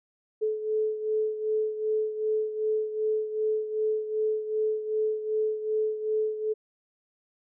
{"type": "beating tone pair", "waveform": "sine", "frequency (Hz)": [431.7, 434.3], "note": ["A4", "A4"], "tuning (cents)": [-33, -23], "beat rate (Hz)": 2.6, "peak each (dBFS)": [-26, -32], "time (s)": [0.41, 6.54], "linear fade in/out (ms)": 20, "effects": []}